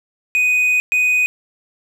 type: tone bursts at uneven times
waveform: triangle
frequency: 2492 Hz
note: D#7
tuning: 2 cents sharp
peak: -11 dBFS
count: 2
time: 0.35-0.8 / 0.92-1.26 s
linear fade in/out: 0 ms
effects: none